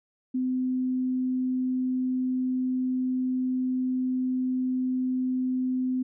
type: tone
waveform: sine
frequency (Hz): 255.7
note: C4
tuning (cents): -40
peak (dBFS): -24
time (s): 0.34-6.03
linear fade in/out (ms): 10
effects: none